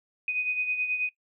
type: beating tone pair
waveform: sine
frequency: 2494 / 2503.3 Hz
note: D#7 / D#7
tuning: +3 / +10 cents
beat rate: 9.3 Hz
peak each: -27 / -35 dBFS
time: 0.28-1.09 s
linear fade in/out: 2 ms
effects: noise-tail reverb RT60 0.1 s tail -18 dB re dry